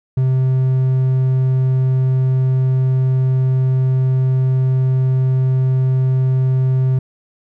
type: tone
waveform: triangle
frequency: 130.3 Hz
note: C3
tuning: 7 cents flat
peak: -10 dBFS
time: 0.17-6.99 s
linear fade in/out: 5 ms
effects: none